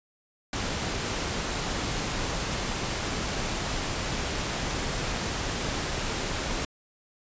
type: noise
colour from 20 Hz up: pink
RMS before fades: -30 dBFS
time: 0.53-6.65 s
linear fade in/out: 2 ms
effects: resampled to 16000 Hz